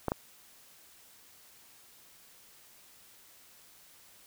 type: clicks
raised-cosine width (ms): 1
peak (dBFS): -15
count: 2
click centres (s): 0.083 / 0.119
effects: white hiss -58 dBFS RMS until 4.26 s